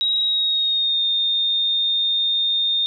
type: tone with pitch glide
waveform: sine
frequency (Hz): 3819 to 3653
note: A#7 to A#7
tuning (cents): +41 to -36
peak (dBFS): -17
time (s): 0.01-2.86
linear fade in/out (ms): 0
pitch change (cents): -77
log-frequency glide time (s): 0.23-1.03
effects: none